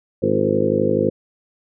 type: harmonic tone with a mistuned harmonic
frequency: 51.91 Hz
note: G#1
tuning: in tune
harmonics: 2 / 3 / 4 / 5 / 6 / 7 / 8 / 9 / 10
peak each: -28 / -27 / -24 / -25 / -27 / -23 / -24 / -22 / -22 dBFS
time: 0.22-1.1 s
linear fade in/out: 10 ms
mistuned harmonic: 7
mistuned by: -50 cents
effects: none